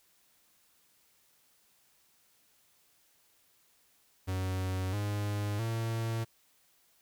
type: tone with pitch steps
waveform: 45% pulse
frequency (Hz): 93.5 / 103.15 / 113.79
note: F#2 / G#2 / A#2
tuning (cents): +19 / -11 / -41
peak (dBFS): -31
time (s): 4.27-6.25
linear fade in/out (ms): 20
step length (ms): 660
effects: white hiss -68 dBFS RMS until 7.01 s